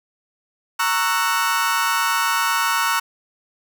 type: chord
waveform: 35% pulse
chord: F# dominant seventh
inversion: first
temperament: just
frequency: 925 / 1110 / 1332 / 1480 Hz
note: A#5 / C#6 / E6 / F#6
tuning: -14 / +2 / +18 / 0 cents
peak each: -22 dBFS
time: 0.79-3 s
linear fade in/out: 10 ms
effects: none